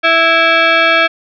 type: tone with frequency modulation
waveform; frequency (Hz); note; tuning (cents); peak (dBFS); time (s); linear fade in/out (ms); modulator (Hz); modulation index
sine; 328.5; E4; -6; -7; 0.03-1.08; 20; 988; 2.7
effects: none